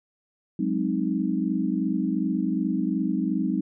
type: chord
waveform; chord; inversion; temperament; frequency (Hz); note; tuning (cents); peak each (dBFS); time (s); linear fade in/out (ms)
sine; Ab dominant seventh; third; equal; 185 / 207.7 / 261.6 / 311.1; Gb3 / Ab3 / C4 / Eb4; 0 / 0 / 0 / 0; -28; 0.59-3.61; 5
effects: none